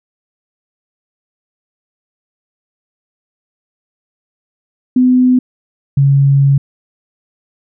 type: tone pair in turn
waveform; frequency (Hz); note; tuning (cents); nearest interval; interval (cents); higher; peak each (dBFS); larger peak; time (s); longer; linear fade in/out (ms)
sine; 252.6 / 138.85; B3 / C#3; +39 / +3; minor seventh; 1036; first; -6; neither; 4.96-5.39 / 5.97-6.58; second; 5
effects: none